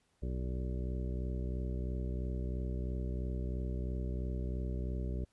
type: harmonic tone with a mistuned harmonic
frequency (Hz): 63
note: B1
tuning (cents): +35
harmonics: 1 / 2 / 3 / 4 / 5 / 6 / 7 / 9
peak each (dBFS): -35 / -42 / -44 / -49 / -50 / -48 / -51 / -53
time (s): 0.22-5.25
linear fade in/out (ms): 10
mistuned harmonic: 9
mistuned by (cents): +33
effects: pink hiss -75 dBFS RMS until 5.32 s + resampled to 24000 Hz